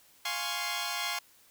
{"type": "chord", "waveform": "10% pulse", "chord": "Db major seventh", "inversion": "first", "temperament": "equal", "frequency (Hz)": [698.5, 830.6, 1046.5, 1108.7], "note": ["F5", "Ab5", "C6", "Db6"], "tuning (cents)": [0, 0, 0, 0], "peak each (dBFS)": -29, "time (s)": [0.25, 1.19], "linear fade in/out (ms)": 5, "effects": ["white hiss -61 dBFS RMS until 1.5 s"]}